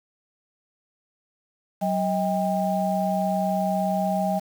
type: tone cluster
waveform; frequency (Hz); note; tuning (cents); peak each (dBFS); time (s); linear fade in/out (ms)
sine; 188.3 / 634 / 798; F#3 / D#5 / G5; +31 / +32 / +31; -25 / -26 / -26; 1.81-4.4; 20
effects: 7-bit